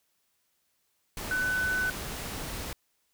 sine tone in noise, 1500 Hz, F#6, 23 cents sharp, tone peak -26 dBFS, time 1.31-1.9 s, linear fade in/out 2 ms, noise pink, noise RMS -37 dBFS, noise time 1.17-2.73 s, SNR +8 dB, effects white hiss -74 dBFS RMS until 3.13 s

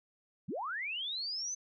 sine linear sweep, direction up, 116.54 to 6230 Hz, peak -35 dBFS, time 0.48-1.55 s, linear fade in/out 10 ms, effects none

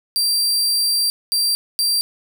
sawtooth tone bursts at uneven times, 4711 Hz, D8, 5 cents sharp, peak -13 dBFS, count 3, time 0.16-1.1 / 1.32-1.55 / 1.79-2.01 s, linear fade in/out 0 ms, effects none

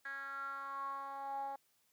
10% pulse tone with band-pass filter sweep, 275.2 Hz, C#4, 12 cents flat, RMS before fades -43 dBFS, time 0.05-1.56 s, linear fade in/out 5 ms, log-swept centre 1700 to 750 Hz, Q 7.8, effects white hiss -75 dBFS RMS until 1.92 s + high-pass 60 Hz 12 dB/octave

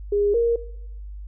sine tone pair in turn, 408.9 / 467.7 Hz, G#4 / A#4, -27 / +6 cents, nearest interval major second, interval 233 cents, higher second, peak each -18 / -16 dBFS, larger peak second, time 0.12-0.34 / 0.34-0.56 s, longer neither, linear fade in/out 5 ms, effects noise-tail reverb RT60 0.8 s tail -19 dB re dry + added 50 Hz sine -33 dBFS peak until 1.27 s

